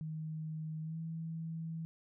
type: tone with pitch glide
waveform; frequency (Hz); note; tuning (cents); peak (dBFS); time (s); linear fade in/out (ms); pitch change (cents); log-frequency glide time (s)
sine; 157 to 162.82; D#3 to E3; +16 to -21; -38; 0.01-1.85; 0; +63; 0.82-0.98
effects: none